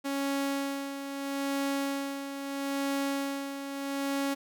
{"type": "tone with tremolo", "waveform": "sawtooth", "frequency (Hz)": 277.2, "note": "C#4", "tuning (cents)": 0, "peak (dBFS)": -24, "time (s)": [0.04, 4.35], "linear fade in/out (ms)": 20, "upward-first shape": "sine", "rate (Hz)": 0.77, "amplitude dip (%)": 60, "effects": []}